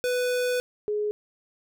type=tone pair in turn; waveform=square / sine; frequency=496.3 / 419.3 Hz; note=B4 / G#4; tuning=+8 / +17 cents; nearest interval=minor third; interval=291 cents; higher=first; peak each=-24 dBFS; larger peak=neither; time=0.04-0.6 / 0.88-1.11 s; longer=first; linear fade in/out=0 ms; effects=none